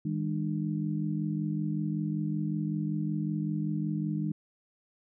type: tone cluster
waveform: sine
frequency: 157.9 / 203.2 / 301.7 Hz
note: D#3 / G#3 / D4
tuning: +26 / -38 / +47 cents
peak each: -31 / -33 / -35 dBFS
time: 0.05-4.32 s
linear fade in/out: 5 ms
effects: none